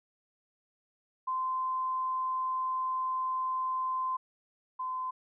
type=tone pair in turn; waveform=sine; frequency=1035 / 1027.3 Hz; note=C6 / C6; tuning=-19 / -32 cents; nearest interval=unison; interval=13 cents; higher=first; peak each=-29 / -32 dBFS; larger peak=first; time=1.27-4.17 / 4.79-5.11 s; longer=first; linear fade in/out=10 ms; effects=none